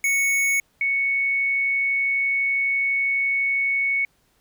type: tone pair in turn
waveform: square / sine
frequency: 2217 / 2217 Hz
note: C#7 / C#7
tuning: 0 / 0 cents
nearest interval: unison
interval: 0 cents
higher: neither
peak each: -19 dBFS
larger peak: neither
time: 0.04-0.6 / 0.81-4.05 s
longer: second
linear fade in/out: 2 ms
effects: pink hiss -64 dBFS RMS until 4.4 s